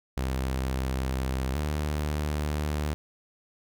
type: tone pair in turn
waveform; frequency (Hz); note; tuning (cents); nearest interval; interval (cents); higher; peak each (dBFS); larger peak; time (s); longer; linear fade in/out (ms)
sawtooth; 65.41 / 74.81; C2 / D2; 0 / +33; major second; 233; second; -23; neither; 0.17-1.56 / 1.56-2.94; first; 0
effects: none